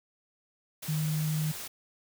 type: tone in noise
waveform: sine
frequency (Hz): 154.4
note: D#3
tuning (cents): -13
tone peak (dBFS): -27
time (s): 0.88-1.52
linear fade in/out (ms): 10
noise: white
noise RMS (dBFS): -40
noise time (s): 0.82-1.68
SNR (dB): +10
effects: none